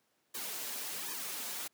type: noise with flanger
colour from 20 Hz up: white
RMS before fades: -40 dBFS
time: 0.34-1.68 s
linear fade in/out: 10 ms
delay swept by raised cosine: 1.4 to 6.4 ms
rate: 1.3 Hz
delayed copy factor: -1
effects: pink hiss -75 dBFS RMS until 1.73 s + high-pass 200 Hz 12 dB/octave